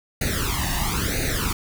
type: noise with flanger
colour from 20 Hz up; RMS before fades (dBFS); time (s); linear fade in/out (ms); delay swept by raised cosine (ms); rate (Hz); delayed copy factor
pink; -24; 0.21-1.53; 5; 0.46 to 1.1; 1; +0.9
effects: none